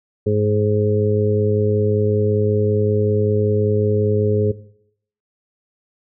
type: harmonic tone with a mistuned harmonic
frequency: 105.3 Hz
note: G#2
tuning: 24 cents sharp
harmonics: 1 / 2 / 3 / 4 / 5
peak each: -19 / -23 / -29 / -17 / -27 dBFS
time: 0.26-4.52 s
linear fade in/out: 10 ms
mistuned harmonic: 1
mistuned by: -38 cents
effects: noise-tail reverb RT60 0.7 s tail -18 dB re dry